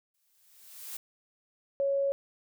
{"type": "noise with exponential growth", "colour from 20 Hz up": "blue", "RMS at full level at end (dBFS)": -38, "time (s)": [0.14, 0.97], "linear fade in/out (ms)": 5, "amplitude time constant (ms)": 180}
{"type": "tone", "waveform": "sine", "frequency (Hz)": 554.4, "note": "C#5", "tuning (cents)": 0, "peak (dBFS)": -25, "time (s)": [1.8, 2.12], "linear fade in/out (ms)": 0}
{"effects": []}